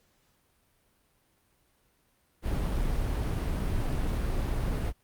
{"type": "noise", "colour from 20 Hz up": "brown", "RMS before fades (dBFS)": -29, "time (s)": [2.42, 4.93], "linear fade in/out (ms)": 50, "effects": ["pink hiss -69 dBFS RMS until 5.03 s", "Opus 48 kbps"]}